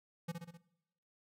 square tone with echo, 169 Hz, E3, 43 cents sharp, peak -37 dBFS, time 0.28-0.32 s, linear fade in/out 10 ms, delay 64 ms, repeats 4, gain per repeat -4 dB, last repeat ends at 0.576 s, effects noise-tail reverb RT60 0.9 s tail -21 dB re dry + AAC 48 kbps

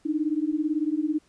sine beating tone pair, 297.5 / 315.5 Hz, D4 / D#4, +22 / +24 cents, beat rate 18 Hz, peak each -26 dBFS, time 0.05-1.19 s, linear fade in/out 10 ms, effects pink hiss -63 dBFS RMS until 1.28 s + resampled to 22050 Hz

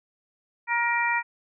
harmonic tone, 472 Hz, A#4, 22 cents sharp, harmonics 2 / 3 / 4 / 5, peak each -26 / -31 / -26 / -28 dBFS, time 0.67-1.23 s, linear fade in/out 50 ms, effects none

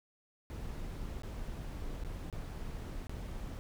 brown noise with dropouts, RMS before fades -41 dBFS, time 0.5-3.59 s, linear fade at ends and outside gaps 0 ms, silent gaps 1.22-1.234 / 2.036-2.048 / 2.3-2.327 / 3.069-3.095 s, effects none

